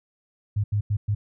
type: tone bursts at uneven times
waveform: sine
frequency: 103.6 Hz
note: G#2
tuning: 4 cents flat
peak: -20 dBFS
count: 4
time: 0.56-0.64 / 0.72-0.81 / 0.9-0.97 / 1.08-1.15 s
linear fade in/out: 10 ms
effects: none